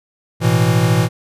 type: chord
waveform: square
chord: A suspended second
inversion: none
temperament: equal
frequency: 110 / 123.47 / 164.81 Hz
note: A2 / B2 / E3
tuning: 0 / 0 / 0 cents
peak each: -17 dBFS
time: 0.4-1.09 s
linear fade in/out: 50 ms
effects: resampled to 32000 Hz